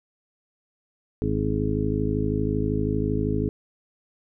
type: harmonic tone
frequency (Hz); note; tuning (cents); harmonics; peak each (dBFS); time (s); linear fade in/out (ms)
52.7; G#1; +26; 1 / 2 / 3 / 4 / 5 / 6 / 8; -30 / -28 / -30 / -32 / -28 / -31 / -29; 1.22-3.49; 0
effects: none